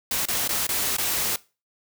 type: noise with dropouts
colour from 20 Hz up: white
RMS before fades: -25 dBFS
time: 0.11-1.36 s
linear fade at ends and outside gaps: 2 ms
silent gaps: 0.255-0.284 / 0.477-0.491 / 0.668-0.69 / 0.967-0.983 s
effects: noise-tail reverb RT60 0.3 s tail -20 dB re dry